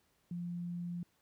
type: tone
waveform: sine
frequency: 174.1 Hz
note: F3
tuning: 5 cents flat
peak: -37 dBFS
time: 0.31-1.03 s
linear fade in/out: 2 ms
effects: pink hiss -74 dBFS RMS until 1.21 s + high-pass 60 Hz 12 dB/octave